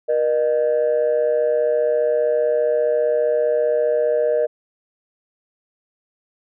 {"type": "tone pair together", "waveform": "sine", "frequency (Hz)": [475.9, 611], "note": ["A#4", "D#5"], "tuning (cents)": [36, -32], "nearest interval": "major third", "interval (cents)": 432, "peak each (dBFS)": -17, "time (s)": [0.08, 4.47], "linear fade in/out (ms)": 20, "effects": ["tanh soft clip ceiling -11 dBFS"]}